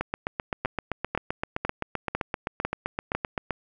two click trains, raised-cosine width 0.5 ms, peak -12 / -11 dBFS, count 28 / 6, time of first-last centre 0.01-3.507 / 0.65-3.15 s, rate 7.72 / 2 Hz, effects none

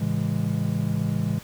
triangle chord, A major seventh, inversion none, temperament just, 110 / 137.5 / 165 / 206.2 Hz, A2 / C#3 / E3 / G#3, 0 / -14 / +2 / -12 cents, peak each -26 / -27 / -25 / -26 dBFS, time 0-1.39 s, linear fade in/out 10 ms, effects pink hiss -45 dBFS RMS until 1.43 s

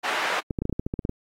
white band-pass noise, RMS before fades -27 dBFS, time 0.03-0.41 s, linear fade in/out 20 ms, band 550 to 1800 Hz, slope 12 dB/octave
clicks, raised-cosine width 3 ms, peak -14 dBFS, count 12, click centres 0.508 / 0.588 / 0.62 / 0.654 / 0.696 / 0.727 / 0.795 / 0.865 / 0.939 / 0.992 / 1.051 / 1.094 s
effects AAC 48 kbps

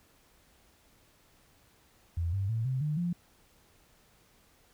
sine tone with pitch steps, 84.6 / 97.74 / 112.93 / 130.47 / 150.74 / 174.16 Hz, E2 / G2 / A2 / C3 / D3 / F3, +45 / -5 / +46 / -5 / +45 / -5 cents, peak -28 dBFS, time 2.17-3.13 s, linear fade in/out 5 ms, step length 160 ms, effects pink hiss -64 dBFS RMS until 4.73 s

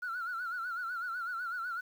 sine tone with vibrato, 1411 Hz, F6, 17 cents sharp, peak -33 dBFS, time 0.02-1.81 s, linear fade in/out 10 ms, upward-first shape sine, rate 8 Hz, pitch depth 98 cents each way, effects tanh soft clip ceiling -31 dBFS + 10-bit

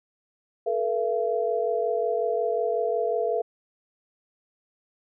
sine tone cluster, 433.7 / 479.2 / 676 Hz, A4 / A#4 / E5, -25 / +48 / +43 cents, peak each -27 dBFS, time 0.66-3.42 s, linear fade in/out 10 ms, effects none

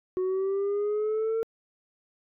sine linear sweep, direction up, 367.1 to 454.2 Hz, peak -22 dBFS, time 0.17-1.43 s, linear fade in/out 0 ms, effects tanh soft clip ceiling -24 dBFS

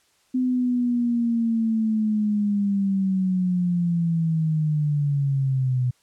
sine linear sweep, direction down, 255.8 to 123.9 Hz, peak -19 dBFS, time 0.34-5.91 s, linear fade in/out 10 ms, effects white hiss -63 dBFS RMS until 6.02 s + low-pass 9000 Hz 12 dB/octave

